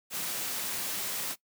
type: high-pass noise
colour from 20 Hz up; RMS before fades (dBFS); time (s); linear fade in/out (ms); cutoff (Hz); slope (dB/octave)
white; -34; 0.1-1.36; 50; 110; 48
effects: noise-tail reverb RT60 0.1 s tail -20 dB re dry